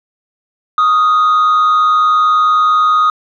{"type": "tone with frequency modulation", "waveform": "sine", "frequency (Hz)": 1244.5, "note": "D#6", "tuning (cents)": 0, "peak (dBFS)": -5, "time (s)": [0.78, 3.1], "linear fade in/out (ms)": 2, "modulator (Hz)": 133, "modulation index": 0.32, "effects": ["tanh soft clip ceiling -7 dBFS"]}